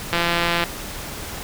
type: click train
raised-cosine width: 0.3 ms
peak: -4 dBFS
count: 88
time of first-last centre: 0.13-0.639 s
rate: 171 Hz
effects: pink hiss -32 dBFS RMS until 1.43 s